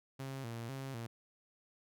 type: tone with vibrato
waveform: sawtooth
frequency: 125 Hz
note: B2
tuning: 21 cents sharp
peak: -37 dBFS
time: 0.19-1.07 s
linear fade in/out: 10 ms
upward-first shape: square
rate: 2 Hz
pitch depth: 130 cents each way
effects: none